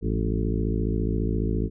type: harmonic tone with a mistuned harmonic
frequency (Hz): 54.6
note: A1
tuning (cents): -13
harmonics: 1 / 2 / 3 / 4 / 5 / 6 / 7 / 8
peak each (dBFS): -26 / -29 / -31 / -32 / -33 / -34 / -34 / -35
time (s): 0.01-1.7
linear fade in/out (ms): 50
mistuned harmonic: 3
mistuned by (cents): +96
effects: none